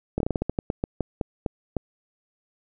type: slowing click train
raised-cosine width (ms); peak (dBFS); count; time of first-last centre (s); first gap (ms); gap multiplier
2; -11; 15; 0.18-1.767; 23; 1.22
effects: none